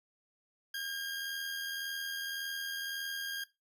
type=tone with amplitude modulation; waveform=20% pulse; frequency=1615 Hz; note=G#6; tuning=49 cents flat; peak=-30 dBFS; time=0.74-3.44 s; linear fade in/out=5 ms; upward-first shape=sine; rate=81.8 Hz; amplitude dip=35%; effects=noise-tail reverb RT60 0.2 s tail -17 dB re dry